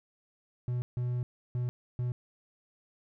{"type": "tone bursts at uneven times", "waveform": "triangle", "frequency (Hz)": 123.1, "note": "B2", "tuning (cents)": -5, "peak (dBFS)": -27, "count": 4, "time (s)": [[0.68, 0.82], [0.97, 1.23], [1.55, 1.69], [1.99, 2.12]], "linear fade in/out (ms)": 0, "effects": []}